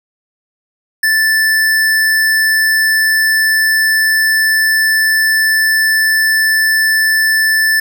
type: tone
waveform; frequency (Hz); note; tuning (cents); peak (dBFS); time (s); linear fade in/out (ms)
square; 1759; A6; -1; -10; 1.03-7.8; 5
effects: none